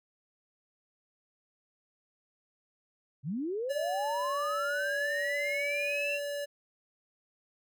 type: linear sweep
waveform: sine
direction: up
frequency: 121.1 to 2760 Hz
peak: -31 dBFS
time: 3.23-6.2 s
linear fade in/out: 50 ms
type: tone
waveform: square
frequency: 575 Hz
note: D5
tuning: 37 cents flat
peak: -34 dBFS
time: 3.69-6.46 s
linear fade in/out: 20 ms
effects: none